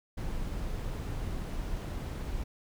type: noise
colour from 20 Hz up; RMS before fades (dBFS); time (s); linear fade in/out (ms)
brown; -35; 0.17-2.44; 10
effects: none